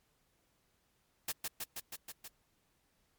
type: noise with echo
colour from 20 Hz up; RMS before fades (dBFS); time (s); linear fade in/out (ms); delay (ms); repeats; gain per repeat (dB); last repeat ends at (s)
white; -36; 1.28-1.32; 5; 160; 6; -2; 2.28
effects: pink hiss -75 dBFS RMS until 3.18 s + MP3 96 kbps

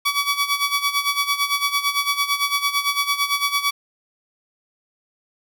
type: tone with tremolo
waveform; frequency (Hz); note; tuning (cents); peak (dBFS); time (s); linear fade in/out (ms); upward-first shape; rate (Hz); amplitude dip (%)
15% pulse; 1139; C#6; +47; -10; 0.05-3.71; 10; sine; 8.9; 75
effects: none

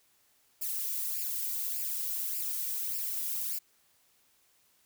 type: noise with flanger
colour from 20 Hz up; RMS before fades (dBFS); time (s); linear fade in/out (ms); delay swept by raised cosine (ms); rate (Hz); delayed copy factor
violet; -34; 0.61-3.59; 10; 0.4 to 2.1; 1.7; +0.8
effects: white hiss -68 dBFS RMS until 4.85 s

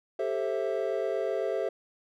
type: chord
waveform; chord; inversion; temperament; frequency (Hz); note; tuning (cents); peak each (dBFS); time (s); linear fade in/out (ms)
triangle; A minor seventh; third; equal with one note detuned; 392 / 440 / 530.2 / 659.3; G4 / A4 / C5 / E5; 0 / 0 / +23 / 0; -31; 0.19-1.69; 5
effects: none

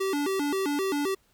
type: tone with vibrato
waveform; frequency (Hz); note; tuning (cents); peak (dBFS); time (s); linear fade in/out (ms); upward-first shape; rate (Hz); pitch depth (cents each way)
square; 333.8; E4; +22; -26; 0-1.15; 10; square; 3.8; 250
effects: pink hiss -66 dBFS RMS until 1.33 s

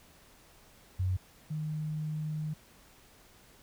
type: tone pair in turn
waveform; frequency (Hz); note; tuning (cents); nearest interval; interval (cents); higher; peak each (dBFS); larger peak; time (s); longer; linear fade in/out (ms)
sine; 92.5 / 153.98; F#2 / D#3; 0 / -18; major sixth; 882; second; -27 / -32; first; 0.99-1.17 / 1.5-2.54; second; 10
effects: pink hiss -59 dBFS RMS until 3.62 s

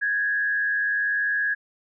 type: tone with frequency modulation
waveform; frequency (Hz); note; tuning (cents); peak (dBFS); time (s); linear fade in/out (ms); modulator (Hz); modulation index
sine; 1661.2; G#6; 0; -21; 0.01-1.55; 20; 101; 0.59
effects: none

